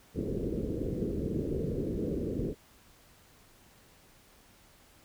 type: low-pass noise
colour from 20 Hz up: white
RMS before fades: -33 dBFS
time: 0.14-2.55 s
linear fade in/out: 50 ms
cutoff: 470 Hz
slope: 48 dB/octave
effects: pink hiss -60 dBFS RMS until 5.04 s